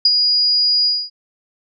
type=tone with ADSR envelope; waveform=sine; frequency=4890 Hz; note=D#8; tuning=31 cents flat; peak=-7 dBFS; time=0.05-1.1 s; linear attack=5 ms; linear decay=36 ms; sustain=-5 dB; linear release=240 ms; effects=none